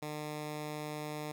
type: tone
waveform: 10% pulse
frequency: 150.9 Hz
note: D3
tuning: 47 cents sharp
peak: -30 dBFS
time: 0.02-1.32 s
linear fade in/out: 5 ms
effects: none